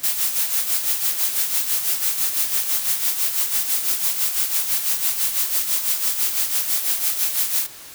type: noise with tremolo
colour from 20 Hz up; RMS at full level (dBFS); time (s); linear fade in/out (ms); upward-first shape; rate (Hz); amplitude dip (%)
blue; -19; 0.03-7.67; 10; sine; 6; 60
effects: white hiss -40 dBFS RMS until 7.94 s